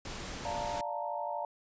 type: noise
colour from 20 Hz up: pink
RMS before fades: -41 dBFS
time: 0.05-0.81 s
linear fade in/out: 2 ms
type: chord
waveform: sine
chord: Bb major seventh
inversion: first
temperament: equal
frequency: 587.3 / 698.5 / 880 / 932.3 Hz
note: D5 / F5 / A5 / Bb5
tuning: 0 / 0 / 0 / 0 cents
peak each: -39 dBFS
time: 0.45-1.45 s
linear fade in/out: 2 ms
effects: resampled to 16000 Hz